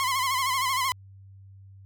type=tone with vibrato; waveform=sawtooth; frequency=1046.5 Hz; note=C6; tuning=in tune; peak=-20 dBFS; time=0-0.92 s; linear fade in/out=0 ms; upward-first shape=sine; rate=13 Hz; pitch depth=87 cents each way; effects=added 97 Hz sine -46 dBFS peak until 1.85 s